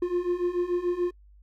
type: beating tone pair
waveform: triangle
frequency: 349.2 / 356.1 Hz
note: F4 / F4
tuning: 0 / +34 cents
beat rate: 6.9 Hz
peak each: -27 / -24 dBFS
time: 0.02-1.11 s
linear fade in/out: 5 ms
effects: noise-tail reverb RT60 0.1 s tail -25 dB re dry + added 50 Hz sine -51 dBFS peak until 1.42 s